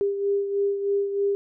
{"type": "beating tone pair", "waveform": "sine", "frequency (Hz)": [400, 403.2], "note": ["G4", "G4"], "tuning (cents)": [35, 49], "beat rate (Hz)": 3.2, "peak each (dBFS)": [-22, -30], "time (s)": [0.01, 1.35], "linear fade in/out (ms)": 0, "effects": []}